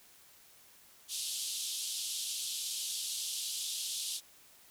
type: band-pass noise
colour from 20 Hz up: pink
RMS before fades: -38 dBFS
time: 1.08-4.21 s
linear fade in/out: 50 ms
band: 3100 to 12000 Hz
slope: 48 dB/octave
effects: white hiss -60 dBFS RMS until 4.7 s